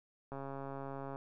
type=click train; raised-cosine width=1 ms; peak=-30 dBFS; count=116; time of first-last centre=0.32-1.159 s; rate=137 Hz; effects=none